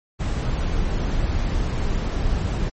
brown noise, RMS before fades -22 dBFS, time 0.19-2.7 s, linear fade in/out 20 ms, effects MP3 32 kbps

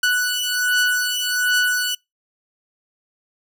sawtooth beating tone pair, 1480 / 1481.3 Hz, F#6 / F#6, 0 / +2 cents, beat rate 1.3 Hz, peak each -17 dBFS, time 0.03-1.95 s, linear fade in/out 5 ms, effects noise-tail reverb RT60 0.2 s tail -26 dB re dry

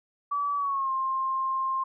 sine tone with pitch glide, 1148 to 1058.8 Hz, D6 to C6, -40 to +20 cents, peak -25 dBFS, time 0.31-1.84 s, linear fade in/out 10 ms, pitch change -140 cents, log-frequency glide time 0.57-0.91 s, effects none

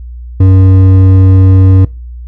triangle tone with hard clipping, 94.5 Hz, F#2, 37 cents sharp, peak -3 dBFS, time 0.4-1.85 s, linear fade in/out 5 ms, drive 12 dB, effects noise-tail reverb RT60 0.3 s tail -22 dB re dry + added 60 Hz sine -22 dBFS peak until 2.27 s

